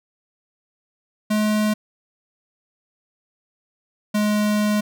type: tone pair in turn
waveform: square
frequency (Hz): 212.7 / 209.9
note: G#3 / G#3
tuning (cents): +42 / +19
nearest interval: unison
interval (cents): 23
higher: first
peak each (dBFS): -18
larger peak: neither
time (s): 1.3-1.74 / 4.14-4.81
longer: second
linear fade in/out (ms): 10
effects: none